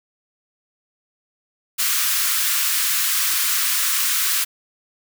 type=high-pass noise; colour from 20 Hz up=white; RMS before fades=-20 dBFS; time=1.78-4.45 s; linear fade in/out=20 ms; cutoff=1100 Hz; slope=48 dB/octave; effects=none